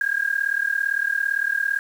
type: tone with amplitude modulation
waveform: sine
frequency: 1621 Hz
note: G#6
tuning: 42 cents flat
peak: -16 dBFS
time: 0.01-1.79 s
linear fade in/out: 2 ms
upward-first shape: sine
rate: 37.7 Hz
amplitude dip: 90%
effects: 7-bit